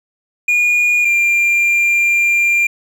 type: tone pair in turn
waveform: triangle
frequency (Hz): 2437 / 2387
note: D#7 / D7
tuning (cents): -37 / +28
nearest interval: unison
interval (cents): 35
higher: first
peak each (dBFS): -9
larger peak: neither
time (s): 0.48-1.05 / 1.05-2.67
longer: second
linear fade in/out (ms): 5
effects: none